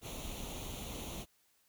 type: noise with comb filter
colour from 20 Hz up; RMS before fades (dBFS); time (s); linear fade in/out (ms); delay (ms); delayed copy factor
pink; -43; 0.01-1.26; 50; 0.3; +0.7
effects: white hiss -72 dBFS RMS until 1.68 s